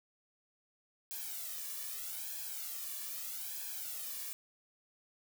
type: noise with flanger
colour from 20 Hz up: blue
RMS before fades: -42 dBFS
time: 1.11-4.33 s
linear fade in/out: 0 ms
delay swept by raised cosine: 1.2 to 1.74 ms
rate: 0.8 Hz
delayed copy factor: +1
effects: none